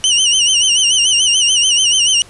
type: tone with vibrato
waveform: 25% pulse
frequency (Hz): 2945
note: F#7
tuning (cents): -9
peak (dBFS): -6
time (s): 0.04-2.22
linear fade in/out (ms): 0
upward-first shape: sine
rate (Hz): 6.9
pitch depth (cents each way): 100
effects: pink hiss -41 dBFS RMS until 2.29 s + resampled to 24000 Hz